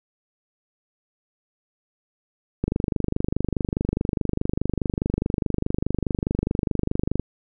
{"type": "click train", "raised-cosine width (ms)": 3, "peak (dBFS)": -9, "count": 114, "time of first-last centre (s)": [2.64, 7.196], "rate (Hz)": 24.8, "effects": []}